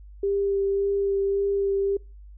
sine tone with vibrato, 396.6 Hz, G4, 20 cents sharp, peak -21 dBFS, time 0.23-1.97 s, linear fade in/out 5 ms, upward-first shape sine, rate 1.8 Hz, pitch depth 12 cents each way, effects noise-tail reverb RT60 0.3 s tail -26 dB re dry + added 50 Hz sine -42 dBFS peak until 2.37 s

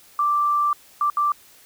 sine tone bursts at uneven times, 1174.7 Hz, D6, in tune, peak -17 dBFS, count 3, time 0.19-0.73 / 1.01-1.1 / 1.17-1.32 s, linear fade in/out 2 ms, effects white hiss -51 dBFS RMS until 1.65 s

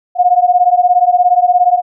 sine beating tone pair, 710 / 727 Hz, F5 / F#5, +28 / -31 cents, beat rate 17 Hz, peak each -10 dBFS, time 0.15-1.82 s, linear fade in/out 50 ms, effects none

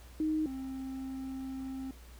sine / triangle tone pair in turn, 311.1 / 264.7 Hz, D#4 / C4, 0 / +20 cents, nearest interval minor third, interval 280 cents, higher first, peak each -28 / -35 dBFS, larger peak first, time 0.2-0.46 / 0.46-1.91 s, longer second, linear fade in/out 2 ms, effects added 60 Hz sine -50 dBFS peak until 2.19 s + pink hiss -58 dBFS RMS until 2.19 s

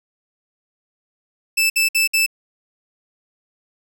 sawtooth tone bursts, 2637 Hz, E7, in tune, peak -11 dBFS, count 4, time 1.57-2.264 s, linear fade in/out 10 ms, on 130 ms, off 58 ms, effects none

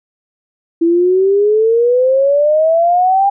sine exponential sweep, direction up, 329.6 to 805 Hz, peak -8 dBFS, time 0.81-3.3 s, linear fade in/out 10 ms, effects none

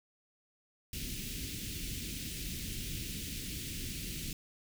pink band-stop noise, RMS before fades -40 dBFS, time 0.93-4.33 s, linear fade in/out 2 ms, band 320 to 2400 Hz, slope 24 dB/octave, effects none

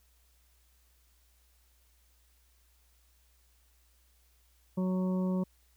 harmonic tone, 185 Hz, F#3, in tune, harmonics 1 / 2 / 3 / 5 / 6, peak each -28 / -39 / -40 / -47 / -50 dBFS, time 4.77-5.44 s, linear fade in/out 10 ms, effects added 60 Hz sine -65 dBFS peak until 5.76 s + white hiss -70 dBFS RMS until 5.76 s

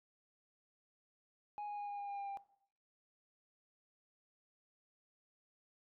sine tone with pitch steps, 830.6 / 825.3 / 820.1 / 814.9 / 809.8 / 804.6 / 799.5 / 794.5 Hz, G#5 / G#5 / G#5 / G#5 / G#5 / G5 / G5 / G5, 0 / -11 / -22 / -33 / -44 / +45 / +34 / +23 cents, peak -38 dBFS, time 1.58-2.372 s, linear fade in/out 0 ms, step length 99 ms, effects noise-tail reverb RT60 0.6 s tail -18 dB re dry + tanh soft clip ceiling -40 dBFS

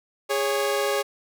sawtooth tone pair together, 410.6 / 554.4 Hz, G#4 / C#5, -20 / 0 cents, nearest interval perfect fourth, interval 520 cents, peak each -21 dBFS, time 0.29-1.03 s, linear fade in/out 20 ms, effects none

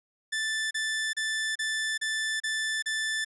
sawtooth tone bursts, 1760 Hz, A6, in tune, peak -24 dBFS, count 7, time 0.32-3.248 s, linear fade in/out 10 ms, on 390 ms, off 33 ms, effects resampled to 24000 Hz

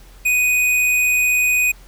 sine tone with tanh clipping, 2489 Hz, D#7, in tune, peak -15 dBFS, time 0.25-1.72 s, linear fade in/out 10 ms, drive 18 dB, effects added 43 Hz sine -41 dBFS peak until 1.87 s + pink hiss -49 dBFS RMS until 1.87 s

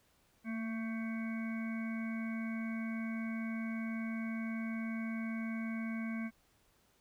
harmonic tone with a mistuned harmonic, 222.9 Hz, A3, 23 cents sharp, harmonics 1 / 3 / 5 / 7 / 9 / 10, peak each -36 / -52 / -53 / -50 / -56 / -48 dBFS, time 0.44-6.31 s, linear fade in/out 50 ms, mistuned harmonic 1, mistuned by +24 cents, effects pink hiss -71 dBFS RMS until 7 s

